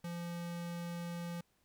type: tone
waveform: square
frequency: 171.9 Hz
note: F3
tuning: 27 cents flat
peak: -40 dBFS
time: 0.04-1.41 s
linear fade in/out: 5 ms
effects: pink hiss -75 dBFS RMS until 1.64 s